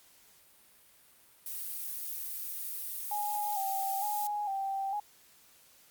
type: noise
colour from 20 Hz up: violet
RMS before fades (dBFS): -38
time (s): 1.46-4.27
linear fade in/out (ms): 2
type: tone with vibrato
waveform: sine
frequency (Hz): 806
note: G5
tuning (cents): +48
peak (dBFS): -31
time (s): 3.11-5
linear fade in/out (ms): 5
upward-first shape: square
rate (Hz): 1.1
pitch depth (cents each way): 53
effects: white hiss -61 dBFS RMS until 5.9 s + Opus 48 kbps